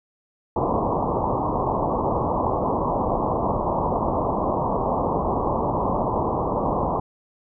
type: low-pass noise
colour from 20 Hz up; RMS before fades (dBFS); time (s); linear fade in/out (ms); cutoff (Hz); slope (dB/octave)
white; -23; 0.56-7; 5; 1100; 96
effects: none